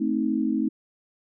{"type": "chord", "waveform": "sine", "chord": "A diminished", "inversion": "none", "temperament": "equal with one note detuned", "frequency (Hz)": [220, 261.6, 314.7], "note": ["A3", "C4", "Eb4"], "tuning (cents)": [0, 0, 20], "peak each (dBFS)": -26, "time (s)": [0, 0.69], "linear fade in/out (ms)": 10, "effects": []}